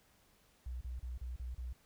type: tone bursts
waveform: sine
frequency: 61.74 Hz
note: B1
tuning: in tune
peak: -39 dBFS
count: 6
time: 0.66-1.73 s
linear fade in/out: 5 ms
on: 150 ms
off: 34 ms
effects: pink hiss -69 dBFS RMS until 1.85 s